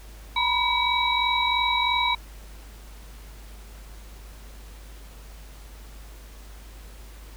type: tone cluster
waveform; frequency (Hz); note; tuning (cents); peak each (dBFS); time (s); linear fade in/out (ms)
sine; 949 / 992 / 2280 / 3877; A#5 / B5 / C#7 / B7; +31 / +7 / +48 / -33; -26; 0.36-2.15; 5
effects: added 51 Hz sine -41 dBFS peak until 7.36 s + pink hiss -50 dBFS RMS until 7.36 s